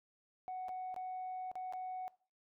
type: tone with dropouts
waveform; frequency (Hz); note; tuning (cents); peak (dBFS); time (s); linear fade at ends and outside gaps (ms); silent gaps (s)
sine; 742; F#5; +5; -38; 0.48-2.08; 0; 0.684-0.691 / 0.943-0.963 / 1.515-1.555 / 1.725-1.735
effects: noise-tail reverb RT60 0.4 s tail -21 dB re dry + tanh soft clip ceiling -37 dBFS